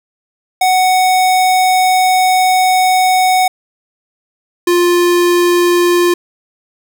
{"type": "tone pair in turn", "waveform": "square", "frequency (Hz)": [743, 350.6], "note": ["F#5", "F4"], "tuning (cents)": [7, 7], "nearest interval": "octave + minor second", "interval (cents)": 1300, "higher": "first", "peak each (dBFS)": -9, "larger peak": "neither", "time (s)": [[0.61, 3.48], [4.67, 6.14]], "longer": "first", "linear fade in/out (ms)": 5, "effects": []}